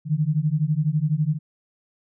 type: beating tone pair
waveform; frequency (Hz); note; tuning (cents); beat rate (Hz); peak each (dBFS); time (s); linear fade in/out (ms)
sine; 146.83 / 158.83; D3 / D#3; 0 / +36; 12; -22; 0.05-1.39; 50
effects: none